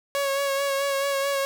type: tone with vibrato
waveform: sawtooth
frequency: 554.4 Hz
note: C#5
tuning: in tune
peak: -19 dBFS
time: 0.15-1.45 s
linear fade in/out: 0 ms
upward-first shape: sine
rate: 4.6 Hz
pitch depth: 26 cents each way
effects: none